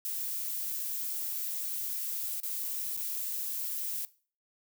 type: noise with dropouts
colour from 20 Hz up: violet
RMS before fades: -35 dBFS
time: 0.05-4.05 s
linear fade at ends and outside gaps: 0 ms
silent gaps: 2.401-2.433 / 2.966-2.974 s
effects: noise-tail reverb RT60 0.4 s tail -19 dB re dry